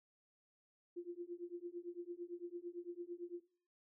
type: tone with tremolo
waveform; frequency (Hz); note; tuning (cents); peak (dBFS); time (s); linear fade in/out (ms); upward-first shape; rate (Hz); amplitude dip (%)
sine; 349.2; F4; 0; -40; 0.96-3.41; 10; triangle; 8.9; 100
effects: noise-tail reverb RT60 0.6 s tail -17 dB re dry